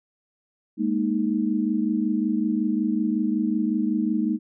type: chord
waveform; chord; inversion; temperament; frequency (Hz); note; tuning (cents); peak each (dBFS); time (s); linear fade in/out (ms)
sine; Ab suspended second; none; equal; 207.7 / 233.1 / 311.1; Ab3 / Bb3 / Eb4; 0 / 0 / 0; -25; 0.77-4.39; 50
effects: none